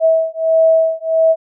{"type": "beating tone pair", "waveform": "sine", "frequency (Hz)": [647, 648.5], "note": ["E5", "E5"], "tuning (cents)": [-32, -28], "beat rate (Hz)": 1.5, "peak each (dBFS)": -13, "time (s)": [0, 1.36], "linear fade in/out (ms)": 50, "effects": []}